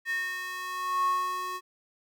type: tone with high-pass filter sweep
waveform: square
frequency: 366.7 Hz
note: F#4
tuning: 15 cents flat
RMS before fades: -31 dBFS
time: 0.05-1.61 s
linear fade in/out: 50 ms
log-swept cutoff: 1900 to 810 Hz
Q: 7.9
effects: none